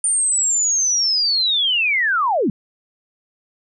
sine linear sweep, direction down, 9070 to 170 Hz, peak -15 dBFS, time 0.04-2.5 s, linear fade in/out 2 ms, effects none

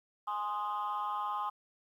sine chord, Ab major, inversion none, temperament equal, 830.6 / 1046.5 / 1244.5 Hz, Ab5 / C6 / Eb6, 0 / 0 / 0 cents, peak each -36 / -35 / -36 dBFS, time 0.27-1.5 s, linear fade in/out 10 ms, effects tanh soft clip ceiling -28 dBFS + 11-bit

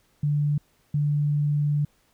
sine tone pair in turn, 146.83 / 146.83 Hz, D3 / D3, 0 / 0 cents, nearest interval unison, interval 0 cents, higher neither, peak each -20 dBFS, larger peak neither, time 0.23-0.58 / 0.94-1.85 s, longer second, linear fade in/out 5 ms, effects pink hiss -65 dBFS RMS until 2.13 s

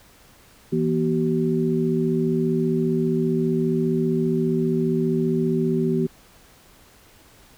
sine tone cluster, 164.8 / 239.8 / 380.5 Hz, E3 / A#3 / F#4, 0 / +49 / +48 cents, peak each -23 dBFS, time 0.72-6.07 s, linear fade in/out 10 ms, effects pink hiss -52 dBFS RMS until 7.57 s

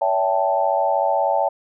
sine chord, A dominant seventh, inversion first, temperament equal with one note detuned, 566.3 / 659.3 / 784 / 880 Hz, C#5 / E5 / G5 / A5, +37 / 0 / 0 / 0 cents, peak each -22 dBFS, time 0.01-1.49 s, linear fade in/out 10 ms, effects none

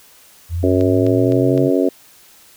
sine linear sweep, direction up, 82.41 to 140 Hz, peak -18 dBFS, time 0.49-1.71 s, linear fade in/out 50 ms
harmonic tone, 92.3 Hz, F#2, 4 cents flat, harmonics 3 / 4 / 5 / 6 / 7, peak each -16 / -18 / -20 / -22 / -23 dBFS, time 0.63-1.89 s, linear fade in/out 5 ms
click train, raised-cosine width 0.2 ms, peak -17 dBFS, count 4, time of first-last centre 0.81-1.577 s, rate 3.91 Hz
effects white hiss -47 dBFS RMS until 2.56 s

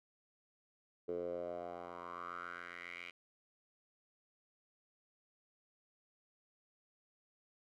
10% pulse tone with band-pass filter sweep, 87.31 Hz, F2, in tune, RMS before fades -45 dBFS, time 1.08-3.11 s, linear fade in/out 10 ms, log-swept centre 430 to 2500 Hz, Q 5.1, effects none

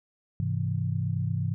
sine chord, Ab augmented, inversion none, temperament equal with one note detuned, 102.28 / 130.81 / 164.81 Hz, Ab2 / C3 / E3, -26 / 0 / 0 cents, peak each -29 / -30 / -31 dBFS, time 0.4-1.54 s, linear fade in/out 0 ms, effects none

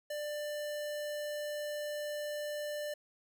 square tone, 593 Hz, D5, 17 cents sharp, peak -37 dBFS, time 0.1-2.94 s, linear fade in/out 5 ms, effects none

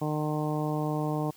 harmonic tone, 151.9 Hz, D#3, 41 cents flat, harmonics 1 / 2 / 3 / 4 / 5 / 6 / 7, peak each -30 / -32 / -36 / -37 / -37 / -40 / -41 dBFS, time 0.01-1.31 s, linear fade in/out 10 ms, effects white hiss -56 dBFS RMS until 1.36 s

